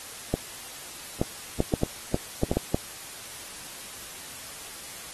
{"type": "clicks", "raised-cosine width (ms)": 2, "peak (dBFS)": -9, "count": 10, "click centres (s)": [0.34, 1.215, 1.604, 1.738, 1.834, 2.144, 2.434, 2.515, 2.57, 2.745], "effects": ["white hiss -41 dBFS RMS until 5.13 s", "AAC 32 kbps"]}